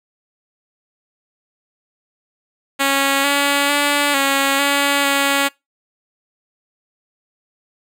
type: tone with pitch steps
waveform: 5% pulse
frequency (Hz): 275.6 / 283.2 / 288.3 / 275.2 / 282.5 / 278.9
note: C#4 / C#4 / D4 / C#4 / C#4 / C#4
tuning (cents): -10 / +37 / -32 / -12 / +33 / +11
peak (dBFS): -3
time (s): 2.79-5.49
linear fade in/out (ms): 20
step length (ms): 450
effects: noise-tail reverb RT60 0.2 s tail -24 dB re dry